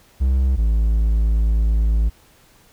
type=tone pair in turn; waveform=triangle; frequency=65.41 / 54.61 Hz; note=C2 / A1; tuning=0 / -12 cents; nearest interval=minor third; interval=312 cents; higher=first; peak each=-12 / -12 dBFS; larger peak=neither; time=0.2-0.57 / 0.57-2.1 s; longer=second; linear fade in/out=20 ms; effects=pink hiss -53 dBFS RMS until 2.72 s